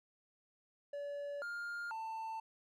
triangle tone with pitch steps, 573 / 1408 / 891 Hz, D5 / F6 / A5, -43 / +14 / +22 cents, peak -38 dBFS, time 0.93-2.4 s, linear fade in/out 5 ms, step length 490 ms, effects none

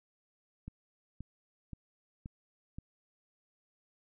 click train, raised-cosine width 5 ms, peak -30 dBFS, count 5, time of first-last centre 0.68-2.785 s, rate 1.9 Hz, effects none

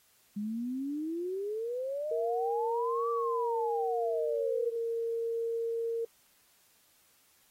sine exponential two-way sweep, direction up then down, 201.8 to 1174.7 to 457.6 Hz, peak -32 dBFS, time 0.36-4.76 s, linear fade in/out 10 ms, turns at 3.1 s
sine tone with pitch glide, 466.2 to 460.3 Hz, A#4 to A#4, 0 to -22 cents, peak -30 dBFS, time 2.11-6.05 s, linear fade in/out 5 ms, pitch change -22 cents, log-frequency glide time 3.1-5.1 s
effects white hiss -66 dBFS RMS until 7.5 s + AAC 48 kbps

